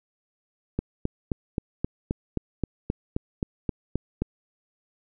click train, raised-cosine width 3 ms, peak -12 dBFS, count 14, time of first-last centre 0.79-4.22 s, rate 3.79 Hz, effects none

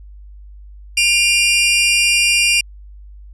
sawtooth tone pair together, 2404 / 2790 Hz, D7 / F7, +40 / -2 cents, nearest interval minor third, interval 258 cents, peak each -11 dBFS, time 0.97-2.61 s, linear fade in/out 5 ms, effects added 50 Hz sine -35 dBFS peak until 3.33 s + resampled to 24000 Hz

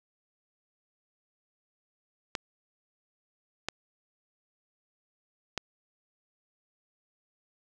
clicks, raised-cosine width 0.2 ms, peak -13 dBFS, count 3, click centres 2.352 / 3.686 / 5.577 s, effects none

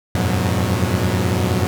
sawtooth tone cluster, 86.6 / 95.4 / 105.5 / 121.7 / 182.7 Hz, F2 / G2 / G#2 / B2 / F#3, -14 / -47 / +28 / -25 / -22 cents, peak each -19 dBFS, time 0.15-1.67 s, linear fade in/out 0 ms, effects none

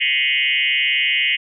sine tone with frequency modulation, 2500 Hz, D#7, 8 cents sharp, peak -15 dBFS, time 0-1.37 s, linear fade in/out 20 ms, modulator 138 Hz, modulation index 4, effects none

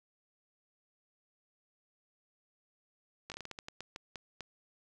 slowing click train, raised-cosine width 0.2 ms, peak -25 dBFS, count 13, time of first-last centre 3.3-4.407 s, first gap 18 ms, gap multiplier 1.27, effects none

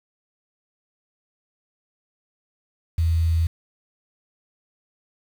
sine tone with quantisation, 82.41 Hz, E2, in tune, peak -17 dBFS, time 2.98-3.47 s, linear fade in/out 5 ms, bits 7, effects none

